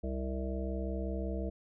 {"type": "harmonic tone", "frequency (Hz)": 65.41, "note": "C2", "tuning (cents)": 0, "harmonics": [1, 3, 5, 7, 9, 10], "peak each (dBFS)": [-35, -40, -42, -43, -45, -45], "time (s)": [0.03, 1.5], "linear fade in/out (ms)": 10, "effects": []}